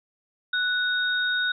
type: tone pair together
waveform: sine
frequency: 1480 / 3729 Hz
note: F#6 / A#7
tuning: 0 / 0 cents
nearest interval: octave + major third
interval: 1600 cents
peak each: -23 / -28 dBFS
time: 0.53-1.52 s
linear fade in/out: 5 ms
effects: none